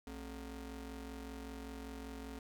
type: ring-modulated tone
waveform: 30% pulse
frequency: 164.81 Hz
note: E3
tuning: in tune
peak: -39 dBFS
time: 0.07-2.39 s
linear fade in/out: 2 ms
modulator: 105 Hz
effects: none